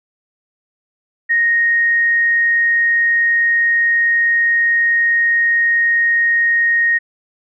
sine tone, 1864.7 Hz, A#6, in tune, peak -11 dBFS, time 1.29-6.99 s, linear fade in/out 20 ms, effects none

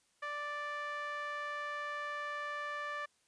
sawtooth tone with band-pass filter, 587 Hz, D5, 1 cent flat, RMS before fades -40 dBFS, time 0.22-3.06 s, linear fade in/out 10 ms, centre 1500 Hz, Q 3.2, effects white hiss -73 dBFS RMS until 3.27 s + resampled to 22050 Hz

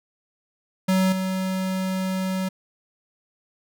square tone with level steps, 188.1 Hz, F#3, 29 cents sharp, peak -18 / -24 dBFS, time 0.88-2.49 s, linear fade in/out 10 ms, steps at 1.12 s, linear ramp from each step 5 ms, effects none

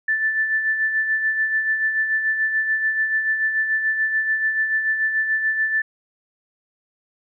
sine tone with tremolo, 1760 Hz, A6, in tune, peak -16 dBFS, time 0.08-5.82 s, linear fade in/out 5 ms, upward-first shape sine, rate 6.9 Hz, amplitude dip 50%, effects none

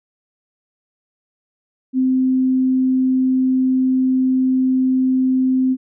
sine tone, 259.1 Hz, C4, 17 cents flat, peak -13 dBFS, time 1.93-5.77 s, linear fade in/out 50 ms, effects none

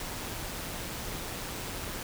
pink noise with amplitude modulation, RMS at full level -36 dBFS, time 0-2.03 s, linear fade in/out 2 ms, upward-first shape sine, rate 178 Hz, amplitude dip 35%, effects none

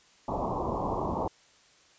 white low-pass noise, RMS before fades -31 dBFS, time 0.28-1.28 s, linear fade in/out 5 ms, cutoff 1100 Hz, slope 96 dB/octave, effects white hiss -60 dBFS RMS until 1.98 s + resampled to 16000 Hz

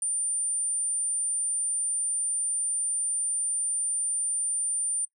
sine tone, 9170 Hz, D9, 42 cents flat, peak -25 dBFS, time 0.02-5.05 s, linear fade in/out 2 ms, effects noise-tail reverb RT60 0.1 s tail -21 dB re dry + tanh soft clip ceiling -21 dBFS

